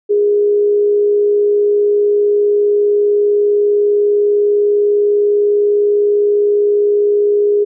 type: tone with amplitude modulation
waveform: sine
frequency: 412.4 Hz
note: G#4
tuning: 12 cents flat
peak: -8 dBFS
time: 0.09-7.65 s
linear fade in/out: 20 ms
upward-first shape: sine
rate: 59.9 Hz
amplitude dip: 25%
effects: none